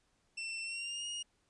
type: tone with pitch glide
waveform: sawtooth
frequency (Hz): 2688 to 2864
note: E7 to F7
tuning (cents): +33 to +43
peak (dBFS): -35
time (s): 0.37-1.23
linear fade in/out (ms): 10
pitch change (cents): +110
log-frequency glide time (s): 0.63-1.06
effects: pink hiss -75 dBFS RMS until 1.49 s + resampled to 22050 Hz